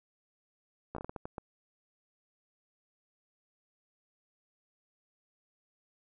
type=slowing click train; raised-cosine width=1 ms; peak=-25 dBFS; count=9; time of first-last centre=0.95-1.382 s; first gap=14 ms; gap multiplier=1.37; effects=none